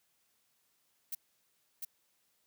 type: noise with echo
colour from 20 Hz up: violet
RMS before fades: -38 dBFS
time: 1.12-1.15 s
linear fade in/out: 5 ms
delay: 700 ms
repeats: 1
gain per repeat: -2 dB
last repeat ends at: 1.85 s
effects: white hiss -75 dBFS RMS until 2.46 s + high-pass 60 Hz 12 dB/octave